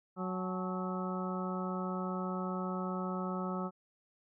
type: harmonic tone with a mistuned harmonic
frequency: 185 Hz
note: F#3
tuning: in tune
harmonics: 1 / 2 / 3 / 4 / 5 / 6 / 7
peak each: -36 / -42 / -44 / -46 / -46 / -46 / -42 dBFS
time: 0.16-3.71 s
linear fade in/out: 50 ms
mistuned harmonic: 5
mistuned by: -91 cents
effects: none